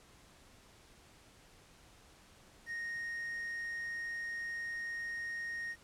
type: tone with quantisation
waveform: triangle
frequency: 1861 Hz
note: A#6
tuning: 3 cents flat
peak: -36 dBFS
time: 2.66-5.76 s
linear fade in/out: 50 ms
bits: 10
effects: pink hiss -61 dBFS RMS until 5.83 s + low-pass 10000 Hz 12 dB/octave